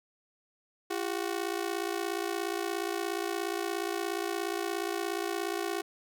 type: ring-modulated tone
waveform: sawtooth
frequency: 370 Hz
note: F#4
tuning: in tune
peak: -24 dBFS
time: 0.9-5.82 s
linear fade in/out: 10 ms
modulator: 28.5 Hz
effects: none